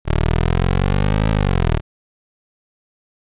15% pulse exponential two-way sweep, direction up then down, 37 to 54.4 to 37 Hz, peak -8 dBFS, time 0.05-1.81 s, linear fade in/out 50 ms, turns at 1.3 s, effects resampled to 8000 Hz

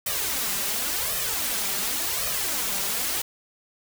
white noise with flanger, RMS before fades -27 dBFS, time 0.06-3.22 s, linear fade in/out 5 ms, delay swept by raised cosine 1.6 to 5.1 ms, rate 0.91 Hz, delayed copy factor +0.75, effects none

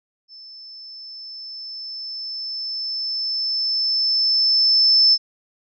sine tone with level ramp, 5274 Hz, E8, in tune, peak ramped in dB -39 to -10 dBFS, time 0.28-5.18 s, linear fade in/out 50 ms, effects none

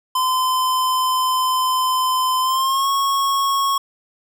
square tone with pitch glide, 1026 to 1099.6 Hz, C6 to C#6, -34 to -14 cents, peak -17 dBFS, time 0.15-3.78 s, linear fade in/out 5 ms, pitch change +120 cents, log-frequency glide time 2.41-2.89 s, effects none

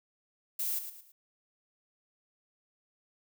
violet noise with echo, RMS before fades -33 dBFS, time 0.59-0.79 s, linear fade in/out 5 ms, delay 110 ms, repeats 3, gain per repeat -9 dB, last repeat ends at 1.12 s, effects none

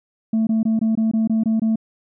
sine tone bursts, 222 Hz, A3, 16 cents sharp, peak -13 dBFS, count 9, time 0.33-1.758 s, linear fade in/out 5 ms, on 140 ms, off 21 ms, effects tanh soft clip ceiling -14 dBFS

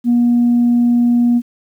sine tone, 239.8 Hz, A#3, 49 cents sharp, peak -8 dBFS, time 0.04-1.42 s, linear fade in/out 50 ms, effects tanh soft clip ceiling -6 dBFS + 8-bit

